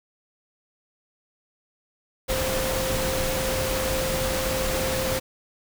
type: tone in noise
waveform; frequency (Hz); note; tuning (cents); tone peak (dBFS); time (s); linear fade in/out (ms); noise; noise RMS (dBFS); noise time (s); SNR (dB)
sine; 523.3; C5; 0; -27; 2.28-5.2; 20; pink; -27; 2.28-5.2; -3
effects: none